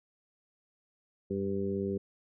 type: harmonic tone with a mistuned harmonic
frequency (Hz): 98.3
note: G2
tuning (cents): +5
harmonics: 1 / 2 / 3 / 4 / 5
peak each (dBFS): -40 / -34 / -41 / -33 / -41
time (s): 1.3-1.98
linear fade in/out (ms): 10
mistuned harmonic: 1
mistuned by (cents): -68
effects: none